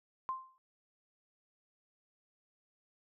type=tone with exponential decay; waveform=sine; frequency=1046.5 Hz; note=C6; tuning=in tune; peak=-31 dBFS; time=0.29-0.58 s; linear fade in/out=0 ms; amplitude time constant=61 ms; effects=none